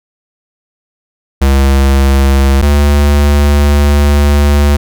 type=tone pair in turn; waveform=square; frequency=68.2 / 72.26 Hz; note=C#2 / D2; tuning=-28 / -27 cents; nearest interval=minor second; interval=101 cents; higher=second; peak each=-6 dBFS; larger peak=neither; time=1.41-2.62 / 2.62-4.77 s; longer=second; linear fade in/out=10 ms; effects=none